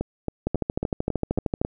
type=two click trains; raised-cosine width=2 ms; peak=-12 / -10 dBFS; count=7 / 16; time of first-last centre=0.01-1.649 / 0.47-1.615 s; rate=3.66 / 13.1 Hz; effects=none